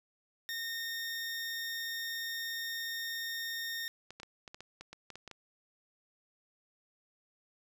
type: tone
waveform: 20% pulse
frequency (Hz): 1837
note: A#6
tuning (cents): -26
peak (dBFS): -31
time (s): 0.49-3.88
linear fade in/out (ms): 0
type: clicks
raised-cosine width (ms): 0.2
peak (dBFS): -29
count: 12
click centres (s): 4.106 / 4.2 / 4.232 / 4.478 / 4.545 / 4.606 / 4.81 / 4.93 / 5.103 / 5.156 / 5.277 / 5.313
effects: none